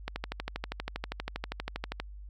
click train, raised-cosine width 0.3 ms, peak -17 dBFS, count 25, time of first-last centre 0.08-2 s, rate 12.5 Hz, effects added 50 Hz sine -42 dBFS peak until 2.29 s + MP3 64 kbps

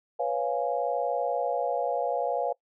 sine chord, C# dominant seventh, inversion third, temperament equal, 493.9 / 554.4 / 698.5 / 830.6 Hz, B4 / C#5 / E#5 / G#5, 0 / 0 / 0 / 0 cents, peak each -31 / -30 / -30 / -33 dBFS, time 0.19-2.53 s, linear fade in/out 10 ms, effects noise-tail reverb RT60 0.1 s tail -23 dB re dry

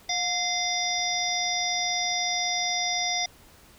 harmonic tone with a mistuned harmonic, 716 Hz, F5, 43 cents sharp, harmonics 1 / 3 / 5 / 7 / 8, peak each -31 / -31 / -31 / -31 / -31 dBFS, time 0.09-3.26 s, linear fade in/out 5 ms, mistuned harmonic 3, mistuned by -61 cents, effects pink hiss -54 dBFS RMS until 3.78 s

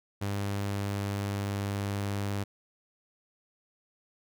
sawtooth tone, 100.4 Hz, G2, 42 cents sharp, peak -26 dBFS, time 0.21-2.44 s, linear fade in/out 10 ms, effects none

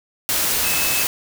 sine tone in noise, 2598 Hz, E7, 26 cents flat, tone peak -25 dBFS, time 0.64-1.03 s, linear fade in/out 0 ms, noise white, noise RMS -20 dBFS, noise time 0.29-1.07 s, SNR -8 dB, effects none

